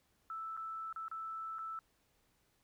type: tone with dropouts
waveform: sine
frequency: 1318.5 Hz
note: E6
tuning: in tune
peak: -40 dBFS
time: 0.3-1.79 s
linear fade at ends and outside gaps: 1 ms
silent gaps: 0.567-0.574 / 0.927-0.961 / 1.082-1.114 / 1.585-1.59 s
effects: pink hiss -75 dBFS RMS until 2.63 s